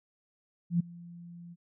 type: tone with ADSR envelope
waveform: sine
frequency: 172.1 Hz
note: F3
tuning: 25 cents flat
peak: -21 dBFS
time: 0.7-1.56 s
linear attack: 98 ms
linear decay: 10 ms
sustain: -23 dB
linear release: 37 ms
effects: none